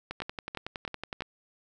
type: two click trains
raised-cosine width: 0.3 ms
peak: -19 / -19 dBFS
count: 13 / 4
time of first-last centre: 0.11-1.221 / 0.22-1.207 s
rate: 10.8 / 3.04 Hz
effects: none